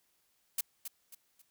blue noise with echo, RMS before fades -32 dBFS, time 0.58-0.61 s, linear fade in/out 5 ms, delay 270 ms, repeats 3, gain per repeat -9 dB, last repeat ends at 1.42 s, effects white hiss -74 dBFS RMS until 1.5 s

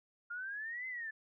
sine exponential two-way sweep, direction up then down, 1400 to 2068 to 1730 Hz, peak -39 dBFS, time 0.3-1.11 s, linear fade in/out 10 ms, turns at 0.87 s, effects none

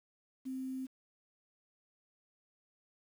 sine tone with quantisation, 261.4 Hz, C4, 1 cent flat, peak -37 dBFS, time 0.45-0.87 s, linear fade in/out 20 ms, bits 10, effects none

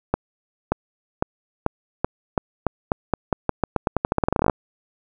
accelerating click train, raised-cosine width 1 ms, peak -4 dBFS, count 28, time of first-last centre 0.14-4.498 s, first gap 580 ms, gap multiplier 0.87, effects none

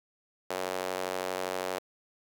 sawtooth tone with high-pass filter, 92.5 Hz, F#2, in tune, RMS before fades -34 dBFS, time 0.5-1.79 s, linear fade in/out 5 ms, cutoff 530 Hz, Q 1.7, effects 9-bit

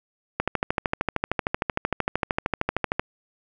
click train, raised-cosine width 0.5 ms, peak -7 dBFS, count 35, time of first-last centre 0.4-2.995 s, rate 13.1 Hz, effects none

